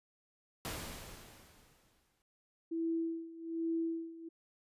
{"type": "noise with exponential decay", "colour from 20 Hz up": "pink", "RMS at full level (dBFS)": -39, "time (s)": [0.65, 2.22], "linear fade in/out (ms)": 0, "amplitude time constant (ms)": 340}
{"type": "tone with tremolo", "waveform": "sine", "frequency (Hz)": 329.6, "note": "E4", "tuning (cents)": 0, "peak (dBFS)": -31, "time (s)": [2.71, 4.29], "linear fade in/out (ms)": 10, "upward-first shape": "sine", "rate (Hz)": 1.2, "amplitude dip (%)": 85}
{"effects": ["resampled to 32000 Hz"]}